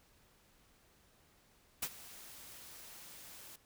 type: noise with ADSR envelope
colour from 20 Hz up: white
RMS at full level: -35 dBFS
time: 1.82-3.56 s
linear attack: 8 ms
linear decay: 56 ms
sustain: -18 dB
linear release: 4 ms
effects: pink hiss -68 dBFS RMS until 3.65 s